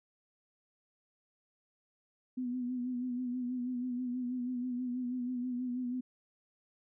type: tone with vibrato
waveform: sine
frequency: 248.8 Hz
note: B3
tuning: 13 cents sharp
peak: -33 dBFS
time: 2.37-6.01 s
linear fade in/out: 10 ms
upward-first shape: sine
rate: 6.2 Hz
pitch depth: 44 cents each way
effects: none